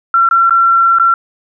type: tone with dropouts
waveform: sine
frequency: 1359 Hz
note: F6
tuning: 48 cents flat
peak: -6 dBFS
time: 0.14-1.14 s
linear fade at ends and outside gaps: 2 ms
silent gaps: 0.289-0.311 / 0.496-0.507 / 0.986-0.997 s
effects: none